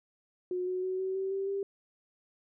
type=tone with pitch steps; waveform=sine; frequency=362.5 / 367.8 / 373.1 / 378.5 / 384.1 / 389.6 / 395.3 Hz; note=F#4 / F#4 / F#4 / F#4 / G4 / G4 / G4; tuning=-35 / -10 / +14 / +39 / -35 / -11 / +15 cents; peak=-30 dBFS; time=0.51-1.63 s; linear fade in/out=2 ms; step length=160 ms; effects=none